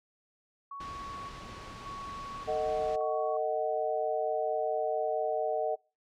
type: tone with tremolo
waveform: sine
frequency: 1116 Hz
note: C#6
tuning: 11 cents sharp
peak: -39 dBFS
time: 0.71-3.37 s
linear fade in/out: 5 ms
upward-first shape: square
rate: 0.87 Hz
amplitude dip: 60%
type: noise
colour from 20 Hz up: pink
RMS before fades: -46 dBFS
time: 0.8-2.96 s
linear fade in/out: 5 ms
type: chord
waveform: sine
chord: D# diminished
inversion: second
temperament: just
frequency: 448 / 622.3 / 746.7 Hz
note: A4 / D#5 / F#5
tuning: +31 / 0 / +16 cents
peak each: -33 / -31 / -33 dBFS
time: 2.47-5.76 s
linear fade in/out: 20 ms
effects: noise-tail reverb RT60 0.3 s tail -24 dB re dry + low-pass 5000 Hz 12 dB/octave